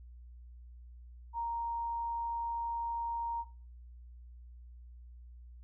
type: tone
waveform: sine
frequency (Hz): 932.3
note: A#5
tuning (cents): 0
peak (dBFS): -33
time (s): 1.33-3.45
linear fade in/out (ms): 50
effects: noise-tail reverb RT60 0.5 s tail -22 dB re dry + added 60 Hz sine -49 dBFS peak until 5.63 s